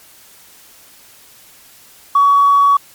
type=tone with tanh clipping; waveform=triangle; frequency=1128 Hz; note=C#6; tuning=30 cents sharp; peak=-7 dBFS; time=2.15-2.77 s; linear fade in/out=5 ms; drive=4 dB; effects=white hiss -44 dBFS RMS until 2.94 s + MP3 96 kbps

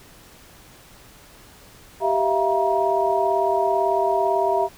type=tone cluster; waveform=sine; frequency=391.4 / 652 / 690 / 948 Hz; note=G4 / E5 / F5 / A#5; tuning=-3 / -19 / -21 / +29 cents; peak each=-23 dBFS; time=2-4.69 s; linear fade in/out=50 ms; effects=pink hiss -48 dBFS RMS until 4.77 s

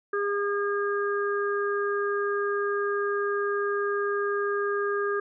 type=harmonic tone; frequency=405.9 Hz; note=G#4; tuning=40 cents flat; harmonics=1 / 3 / 4; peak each=-26 / -31 / -32 dBFS; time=0.13-5.2 s; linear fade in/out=5 ms; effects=none

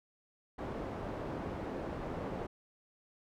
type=low-pass noise; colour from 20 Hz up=white; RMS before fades=-40 dBFS; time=0.58-2.47 s; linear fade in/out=10 ms; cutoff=600 Hz; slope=12 dB/octave; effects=none

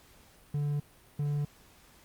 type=tone pair in turn; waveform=triangle; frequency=145.8 / 145.8 Hz; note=D3 / D3; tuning=-12 / -12 cents; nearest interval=unison; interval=0 cents; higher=neither; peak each=-26 dBFS; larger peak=neither; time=0.54-0.8 / 1.19-1.45 s; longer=neither; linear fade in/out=5 ms; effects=pink hiss -59 dBFS RMS until 2.04 s + Opus 48 kbps

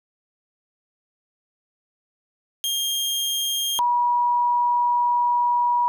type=tone pair in turn; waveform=sawtooth / sine; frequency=3218 / 965.6 Hz; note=G7 / B5; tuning=+45 / -39 cents; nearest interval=octave + major sixth; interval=2084 cents; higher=first; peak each=-19 / -17 dBFS; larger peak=second; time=2.64-3.79 / 3.79-5.88 s; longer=second; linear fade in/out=0 ms; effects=none

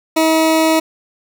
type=tone; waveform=20% pulse; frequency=319.8 Hz; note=D#4; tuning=48 cents sharp; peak=-6 dBFS; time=0.16-0.8 s; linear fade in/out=10 ms; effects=none

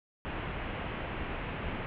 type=low-pass noise; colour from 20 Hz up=pink; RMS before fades=-37 dBFS; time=0.25-1.86 s; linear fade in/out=0 ms; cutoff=3000 Hz; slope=48 dB/octave; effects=none

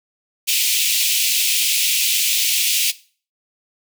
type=high-pass noise; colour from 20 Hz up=pink; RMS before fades=-18 dBFS; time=0.47-2.92 s; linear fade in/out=20 ms; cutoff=2400 Hz; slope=48 dB/octave; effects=noise-tail reverb RT60 0.4 s tail -18 dB re dry

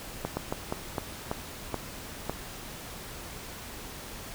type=slowing click train; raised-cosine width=1 ms; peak=-15 dBFS; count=8; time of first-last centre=0.25-2.296 s; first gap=120 ms; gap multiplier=1.29; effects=pink hiss -42 dBFS RMS until 4.34 s

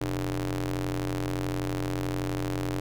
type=ring-modulated tone; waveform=sawtooth; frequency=91.7 Hz; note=F#2; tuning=15 cents flat; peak=-21 dBFS; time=0.01-2.8 s; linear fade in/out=5 ms; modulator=210 Hz; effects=none

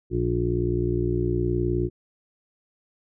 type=harmonic tone; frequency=59.4 Hz; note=A#1; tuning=33 cents sharp; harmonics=1 / 2 / 3 / 5 / 6 / 7; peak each=-29 / -27 / -32 / -31 / -25 / -35 dBFS; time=0.1-1.9 s; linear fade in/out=50 ms; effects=none

